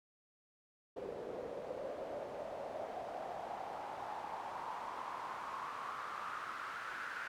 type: noise with band-pass filter sweep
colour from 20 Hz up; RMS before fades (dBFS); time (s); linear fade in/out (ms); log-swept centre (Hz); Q
pink; -44; 0.96-7.28; 10; 460 to 1500; 4.4
effects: none